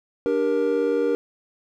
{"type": "chord", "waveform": "triangle", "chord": "G minor", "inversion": "second", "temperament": "equal with one note detuned", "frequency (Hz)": [293.7, 392, 471], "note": ["D4", "G4", "Bb4"], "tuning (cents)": [0, 0, 18], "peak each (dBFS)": [-24, -24, -19], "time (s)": [0.26, 1.15], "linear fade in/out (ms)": 0, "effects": []}